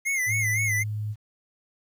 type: tone with vibrato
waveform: square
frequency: 2093 Hz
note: C7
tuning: in tune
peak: -24 dBFS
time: 0.05-0.84 s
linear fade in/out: 20 ms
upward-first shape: sine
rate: 3.9 Hz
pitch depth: 100 cents each way
type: tone with pitch glide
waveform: sine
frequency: 108.9 to 106.17 Hz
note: A2 to G#2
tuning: -17 to +39 cents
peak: -27 dBFS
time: 0.26-1.16 s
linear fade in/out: 50 ms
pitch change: -44 cents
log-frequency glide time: 0.56-0.78 s
effects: 10-bit